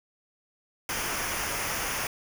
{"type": "noise with comb filter", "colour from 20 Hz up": "pink", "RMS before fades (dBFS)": -31, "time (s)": [0.89, 2.07], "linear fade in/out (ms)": 2, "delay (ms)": 0.25, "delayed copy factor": -0.65, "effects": []}